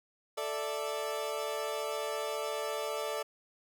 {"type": "chord", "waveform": "30% pulse", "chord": "A suspended fourth", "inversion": "none", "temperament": "equal with one note detuned", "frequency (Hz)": [440, 587.3, 661.9], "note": ["A4", "D5", "E5"], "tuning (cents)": [0, 0, 7], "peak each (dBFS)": [-35, -34, -38], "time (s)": [0.37, 3.23], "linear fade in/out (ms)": 10, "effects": []}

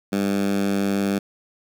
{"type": "tone with high-pass filter", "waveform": "10% pulse", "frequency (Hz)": 99.3, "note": "G2", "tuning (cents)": 23, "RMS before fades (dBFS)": -22, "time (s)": [0.12, 1.19], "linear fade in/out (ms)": 10, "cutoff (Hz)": 200, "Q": 2.7, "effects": []}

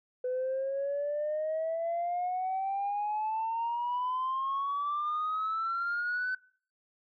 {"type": "exponential sweep", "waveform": "sine", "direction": "up", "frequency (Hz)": [500, 1520], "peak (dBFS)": -28, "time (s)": [0.24, 6.35], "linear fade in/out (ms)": 5, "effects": ["noise-tail reverb RT60 0.5 s tail -22 dB re dry", "tanh soft clip ceiling -26 dBFS"]}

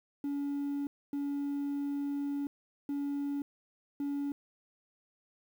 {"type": "tone bursts at uneven times", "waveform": "triangle", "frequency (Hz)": 283.8, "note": "C#4", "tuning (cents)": 41, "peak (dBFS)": -29, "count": 4, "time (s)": [[0.24, 0.87], [1.13, 2.47], [2.89, 3.42], [4, 4.32]], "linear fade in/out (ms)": 2, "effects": ["tanh soft clip ceiling -26 dBFS", "10-bit"]}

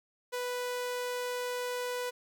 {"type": "tone", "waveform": "sawtooth", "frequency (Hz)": 493.9, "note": "B4", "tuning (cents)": 0, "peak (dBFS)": -29, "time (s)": [0.32, 2.11], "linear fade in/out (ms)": 20, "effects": ["11-bit"]}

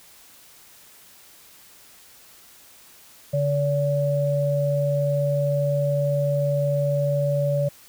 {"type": "tone pair together", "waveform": "sine", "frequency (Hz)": [143.25, 573], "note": ["D3", "D5"], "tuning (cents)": [-43, -43], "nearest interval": "2 octaves", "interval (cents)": 2400, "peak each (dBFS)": -22, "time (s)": [3.33, 7.69], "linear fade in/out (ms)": 10, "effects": ["white hiss -50 dBFS RMS until 7.88 s"]}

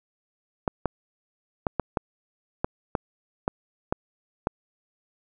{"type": "clicks", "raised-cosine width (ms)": 1, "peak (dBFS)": -9, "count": 10, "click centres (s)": [0.678, 0.857, 1.668, 1.797, 1.972, 2.645, 2.952, 3.479, 3.925, 4.471], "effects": []}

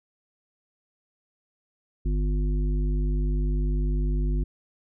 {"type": "harmonic tone", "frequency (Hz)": 50, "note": "G1", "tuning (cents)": 35, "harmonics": [1, 3, 5, 7], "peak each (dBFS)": [-22, -32, -36, -39], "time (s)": [2.05, 4.44], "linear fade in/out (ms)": 10, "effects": []}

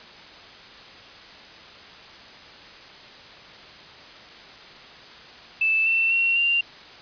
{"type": "tone with pitch steps", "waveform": "sine", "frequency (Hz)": [2637, 2683, 2730, 2778], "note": ["E7", "E7", "F7", "F7"], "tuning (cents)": [0, 30, -40, -10], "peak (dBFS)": -18, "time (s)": [5.61, 6.61], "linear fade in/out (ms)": 5, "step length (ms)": 250, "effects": ["white hiss -44 dBFS RMS until 7.01 s", "resampled to 11025 Hz"]}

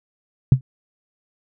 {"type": "tone with exponential decay", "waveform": "sine", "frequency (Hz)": 130, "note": "C3", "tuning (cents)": -11, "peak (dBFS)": -3, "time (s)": [0.52, 0.61], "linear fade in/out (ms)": 2, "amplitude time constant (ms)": 19, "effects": []}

